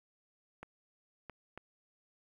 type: clicks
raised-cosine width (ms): 0.5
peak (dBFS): -30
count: 3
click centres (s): 0.63 / 1.297 / 1.576
effects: 10-bit